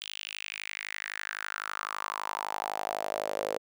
sawtooth tone with high-pass filter sweep, 51.91 Hz, G#1, in tune, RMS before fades -36 dBFS, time 0.01-3.58 s, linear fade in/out 10 ms, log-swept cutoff 3200 to 500 Hz, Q 4.6, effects none

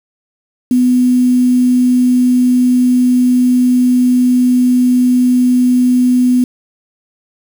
sine tone with quantisation, 249.4 Hz, B3, 17 cents sharp, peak -7 dBFS, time 0.71-6.44 s, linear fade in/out 2 ms, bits 5, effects none

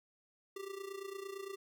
square tone with amplitude modulation, 392 Hz, G4, in tune, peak -40 dBFS, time 0.56-1.56 s, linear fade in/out 5 ms, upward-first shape sine, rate 28.8 Hz, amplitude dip 75%, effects none

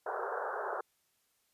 pink band-pass noise, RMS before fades -37 dBFS, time 0.06-0.81 s, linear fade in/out 5 ms, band 390 to 1600 Hz, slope 96 dB/octave, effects white hiss -75 dBFS RMS until 1.53 s + resampled to 32000 Hz

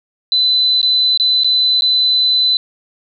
sine tone with dropouts, 4015 Hz, B7, 28 cents sharp, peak -10 dBFS, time 0.32-2.57 s, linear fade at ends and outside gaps 1 ms, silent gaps 0.815-0.829 / 1.175-1.198 / 1.435-1.445 / 1.809-1.821 s, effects none

